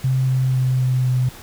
sine tone with pitch steps, 130.81 / 129.83 / 128.86 / 127.9 / 126.94 Hz, C3 / C3 / C3 / C3 / B2, 0 / -13 / -26 / -39 / +48 cents, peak -15 dBFS, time 0.04-1.29 s, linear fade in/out 5 ms, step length 250 ms, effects pink hiss -40 dBFS RMS until 1.42 s

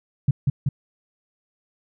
sine tone with echo, 137 Hz, C#3, 20 cents flat, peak -13 dBFS, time 0.28-0.31 s, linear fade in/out 5 ms, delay 190 ms, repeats 2, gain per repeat -2 dB, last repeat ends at 0.69 s, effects none

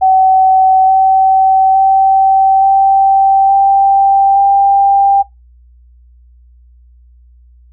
sine tone with pitch steps, 759 / 765.6 / 772.3 / 779 / 785.8 / 792.6 Hz, F#5 / G5 / G5 / G5 / G5 / G5, +44 / -41 / -26 / -11 / +4 / +19 cents, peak -5 dBFS, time 0.01-5.23 s, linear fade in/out 20 ms, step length 870 ms, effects noise-tail reverb RT60 0.2 s tail -22 dB re dry + added 60 Hz sine -40 dBFS peak until 7.72 s

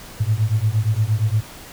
sine beating tone pair, 104.2 / 112.8 Hz, G#2 / A2, +6 / +44 cents, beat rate 8.6 Hz, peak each -19 dBFS, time 0.2-1.41 s, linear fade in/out 10 ms, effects pink hiss -39 dBFS RMS until 1.72 s

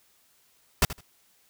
pink noise with echo, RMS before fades -19 dBFS, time 0.82-0.85 s, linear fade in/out 2 ms, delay 79 ms, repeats 2, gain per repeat -15 dB, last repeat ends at 1.008 s, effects white hiss -64 dBFS RMS until 1.49 s

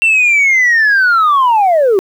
sine linear sweep, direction down, 2720 to 365.5 Hz, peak -5 dBFS, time 0.02-1.99 s, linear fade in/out 0 ms, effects tanh soft clip ceiling -5 dBFS + 7-bit

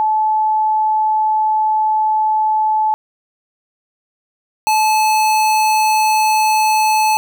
sine / square tone pair in turn, 865 / 865 Hz, A5 / A5, -30 / -30 cents, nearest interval unison, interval 0 cents, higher neither, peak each -12 dBFS, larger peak neither, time 0-2.94 / 4.67-7.17 s, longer first, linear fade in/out 0 ms, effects none

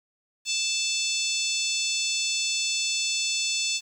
harmonic tone, 880 Hz, A5, in tune, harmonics 3 / 4 / 5 / 6 / 7 / 8 / 9, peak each -30 / -31 / -32 / -33 / -33 / -34 / -35 dBFS, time 0.45-3.81 s, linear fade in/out 50 ms, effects 9-bit

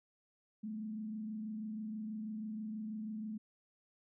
sine tone with frequency modulation, 216 Hz, A3, 32 cents flat, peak -39 dBFS, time 0.63-3.38 s, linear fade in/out 10 ms, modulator 26.2 Hz, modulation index 0.41, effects none

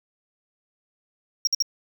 triangle tone bursts, 5588 Hz, F8, in tune, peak -17 dBFS, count 3, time 1.45-1.624 s, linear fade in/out 2 ms, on 22 ms, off 54 ms, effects none

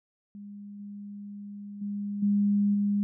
sine tone with level steps, 203.5 Hz, G#3, 35 cents flat, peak -40 / -38 / -30 / -21 / -23 dBFS, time 0.35-3.03 s, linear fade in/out 0 ms, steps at 0.79 / 1.81 / 2.22 / 2.74 s, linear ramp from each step 10 ms, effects none

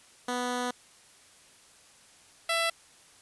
10% pulse tone pair in turn, 246.9 / 666.6 Hz, B3 / E5, 0 / +19 cents, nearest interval octave + perfect fourth, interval 1719 cents, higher second, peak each -21 / -17 dBFS, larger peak second, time 0.28-0.71 / 2.49-2.7 s, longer first, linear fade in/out 5 ms, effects white hiss -57 dBFS RMS until 3.21 s + resampled to 24000 Hz

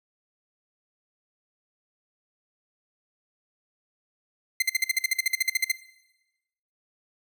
sawtooth tone bursts, 2075 Hz, C7, 15 cents flat, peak -16 dBFS, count 16, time 4.6-5.718 s, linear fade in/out 5 ms, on 23 ms, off 50 ms, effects noise-tail reverb RT60 1.0 s tail -18 dB re dry

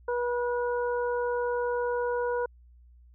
harmonic tone, 485.2 Hz, B4, 31 cents flat, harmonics 1 / 2 / 3, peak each -27 / -33 / -37 dBFS, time 0.08-2.46 s, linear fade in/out 5 ms, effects added 60 Hz sine -52 dBFS peak until 3.14 s

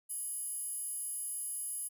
square tone with high-pass filter, 987.8 Hz, B5, in tune, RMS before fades -39 dBFS, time 0.09-1.89 s, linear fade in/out 20 ms, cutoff 11000 Hz, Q 6.6, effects none

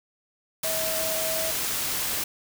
sine tone in noise, 642 Hz, E5, 46 cents flat, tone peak -30 dBFS, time 0.64-1.51 s, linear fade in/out 5 ms, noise white, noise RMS -28 dBFS, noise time 0.63-2.24 s, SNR -5 dB, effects none

